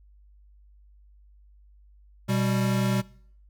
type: tone pair together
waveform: square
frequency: 123.47 / 196 Hz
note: B2 / G3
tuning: 0 / 0 cents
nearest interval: minor sixth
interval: 800 cents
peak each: -26 dBFS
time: 2.28-3.02 s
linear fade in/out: 20 ms
effects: noise-tail reverb RT60 0.6 s tail -22 dB re dry + added 50 Hz sine -52 dBFS peak until 3.49 s